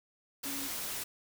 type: tone in noise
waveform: sine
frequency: 277.2 Hz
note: C#4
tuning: in tune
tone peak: -42 dBFS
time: 0.45-0.68 s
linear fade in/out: 10 ms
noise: white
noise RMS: -38 dBFS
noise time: 0.43-1.04 s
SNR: -7 dB
effects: none